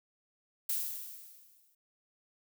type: noise with exponential decay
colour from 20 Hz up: violet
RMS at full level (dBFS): -31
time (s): 0.69-1.75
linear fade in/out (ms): 5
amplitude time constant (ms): 230
effects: none